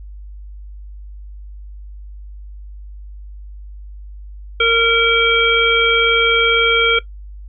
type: harmonic tone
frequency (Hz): 461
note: A#4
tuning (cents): -19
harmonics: 1 / 3 / 5 / 7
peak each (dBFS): -16 / -16 / -16 / -16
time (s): 4.6-6.99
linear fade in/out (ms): 5
effects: noise-tail reverb RT60 0.1 s tail -18 dB re dry + added 50 Hz sine -31 dBFS peak until 7.48 s